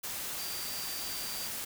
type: tone in noise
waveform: sine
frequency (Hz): 4699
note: D8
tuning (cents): 0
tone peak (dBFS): -42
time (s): 0.38-1.48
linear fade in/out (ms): 10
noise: white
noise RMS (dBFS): -38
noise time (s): 0.03-1.65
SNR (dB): -7
effects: none